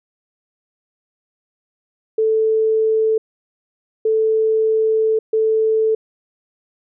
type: tone bursts at uneven times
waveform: sine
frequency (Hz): 440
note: A4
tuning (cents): 0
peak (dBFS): -13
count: 3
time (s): 2.18-3.18 / 4.05-5.19 / 5.33-5.95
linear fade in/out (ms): 5
effects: none